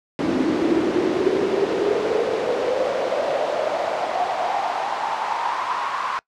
brown noise with high-pass filter sweep, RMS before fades -22 dBFS, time 0.19-6.19 s, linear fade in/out 0 ms, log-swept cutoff 290 to 1100 Hz, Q 6, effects noise-tail reverb RT60 0.1 s tail -23 dB re dry + low-pass 5000 Hz 12 dB/octave

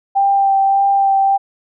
sine tone with vibrato, 787 Hz, G5, 7 cents sharp, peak -10 dBFS, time 0.15-1.38 s, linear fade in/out 20 ms, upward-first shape sine, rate 1.7 Hz, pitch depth 14 cents each way, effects none

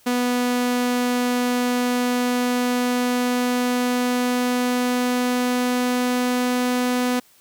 sawtooth tone with pitch glide, 246.3 to 248.4 Hz, B3 to B3, -5 to +10 cents, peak -15 dBFS, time 0.06-7.2 s, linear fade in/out 10 ms, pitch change +15 cents, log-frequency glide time 1.45-6.67 s, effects white hiss -55 dBFS RMS until 7.4 s

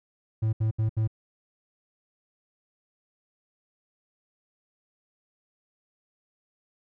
triangle tone bursts, 110 Hz, A2, in tune, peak -20 dBFS, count 4, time 0.42-1.076 s, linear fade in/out 10 ms, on 110 ms, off 72 ms, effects none

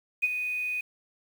sine tone with ADSR envelope, 2489 Hz, D#7, in tune, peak -19 dBFS, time 0.22-0.81 s, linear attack 20 ms, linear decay 31 ms, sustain -9 dB, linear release 6 ms, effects 8-bit

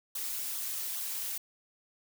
blue noise with flanger, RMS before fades -36 dBFS, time 0.15-1.38 s, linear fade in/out 5 ms, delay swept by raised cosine 0.4 to 5.8 ms, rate 2.4 Hz, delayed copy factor -0.65, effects none

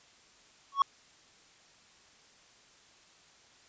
triangle tone with exponential growth, 1108.7 Hz, C#6, in tune, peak -15 dBFS, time 0.72-0.82 s, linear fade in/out 2 ms, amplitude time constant 21 ms, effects white hiss -60 dBFS RMS until 3.68 s + resampled to 16000 Hz

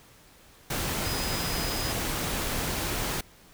sine tone in noise, 5000 Hz, D#8, 8 cents sharp, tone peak -36 dBFS, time 1.05-1.92 s, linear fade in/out 5 ms, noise pink, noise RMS -30 dBFS, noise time 0.7-3.21 s, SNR -9 dB, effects pink hiss -55 dBFS RMS until 3.53 s

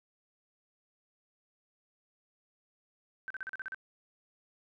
sine tone bursts, 1543 Hz, G6, 28 cents flat, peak -36 dBFS, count 8, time 3.28-3.745 s, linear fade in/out 0 ms, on 24 ms, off 39 ms, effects none

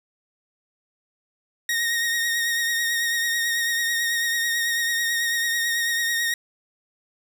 sawtooth tone with vibrato, 1864.7 Hz, A#6, in tune, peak -18 dBFS, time 1.69-6.34 s, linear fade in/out 2 ms, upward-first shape triangle, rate 9.1 Hz, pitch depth 34 cents each way, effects none

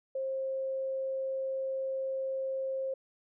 sine tone, 532 Hz, C5, 29 cents sharp, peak -31 dBFS, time 0.15-2.94 s, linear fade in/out 5 ms, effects none

